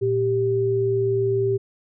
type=tone pair together; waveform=sine; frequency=115.77 / 392 Hz; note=A#2 / G4; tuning=-11 / 0 cents; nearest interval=octave + major sixth; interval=2111 cents; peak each=-25 / -19 dBFS; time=0.01-1.58 s; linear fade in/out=20 ms; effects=none